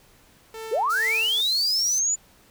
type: tone with tremolo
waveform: sawtooth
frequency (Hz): 445.1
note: A4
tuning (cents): +20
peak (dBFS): -29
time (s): 0.54-1.41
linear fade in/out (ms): 2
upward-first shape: sine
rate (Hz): 2.2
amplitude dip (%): 80
type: linear sweep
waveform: sine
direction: up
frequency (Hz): 370 to 7070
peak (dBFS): -20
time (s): 0.71-2.16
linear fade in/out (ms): 20
type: high-pass noise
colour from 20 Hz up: pink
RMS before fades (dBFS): -37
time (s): 0.89-2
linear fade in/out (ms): 20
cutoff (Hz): 4000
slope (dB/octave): 96
effects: pink hiss -56 dBFS RMS until 2.5 s